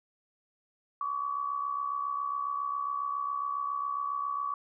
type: tone with amplitude modulation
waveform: sine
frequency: 1136 Hz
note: C#6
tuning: 42 cents sharp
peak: -27 dBFS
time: 1.01-4.54 s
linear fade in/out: 2 ms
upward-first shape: sine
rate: 67.3 Hz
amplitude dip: 65%
effects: none